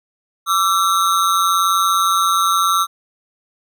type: ring-modulated tone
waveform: square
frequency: 1251 Hz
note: D#6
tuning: 9 cents sharp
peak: -11 dBFS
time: 0.46-2.87 s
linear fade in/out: 50 ms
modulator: 90.4 Hz
effects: none